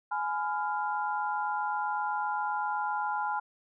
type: chord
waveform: sine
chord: F diminished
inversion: first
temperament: just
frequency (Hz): 838.1 / 1005.8 / 1396.9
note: Ab5 / Cb6 / F6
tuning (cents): +16 / +31 / 0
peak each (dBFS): -31 / -34 / -35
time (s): 0.11-3.4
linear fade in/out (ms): 10
effects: none